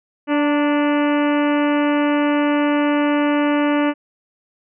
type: harmonic tone with a mistuned harmonic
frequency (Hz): 292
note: D4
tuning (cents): -10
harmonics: 1 / 2 / 3 / 4 / 5 / 6 / 7 / 8 / 9 / 10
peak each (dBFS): -16 / -22 / -26 / -28 / -30 / -32 / -33 / -34 / -35 / -36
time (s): 0.27-3.94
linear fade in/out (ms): 50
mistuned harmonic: 3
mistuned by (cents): +32
effects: none